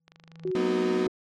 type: tone with exponential growth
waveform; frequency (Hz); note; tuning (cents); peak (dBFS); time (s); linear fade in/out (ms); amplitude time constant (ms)
triangle; 163.5; E3; -14; -34; 0-0.51; 5; 110
type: click train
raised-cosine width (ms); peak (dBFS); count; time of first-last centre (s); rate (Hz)
0.2; -32; 18; 0.08-0.752; 25.3
type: tone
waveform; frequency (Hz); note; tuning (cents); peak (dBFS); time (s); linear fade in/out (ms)
sine; 370; F#4; 0; -26; 0.45-1.08; 2
type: chord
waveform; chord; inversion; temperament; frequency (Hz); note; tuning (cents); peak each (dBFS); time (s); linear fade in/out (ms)
35% pulse; B major seventh; second; equal with one note detuned; 185 / 233.1 / 252.4 / 311.1; F#3 / A#3 / B3 / D#4; 0 / 0 / +38 / 0; -31 / -31 / -30 / -32; 0.55-1.07; 2
effects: low-pass 5000 Hz 12 dB/octave